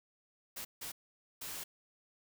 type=noise bursts at uneven times; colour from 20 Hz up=white; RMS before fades=-43 dBFS; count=3; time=0.56-0.65 / 0.81-0.92 / 1.41-1.64 s; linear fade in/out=10 ms; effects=none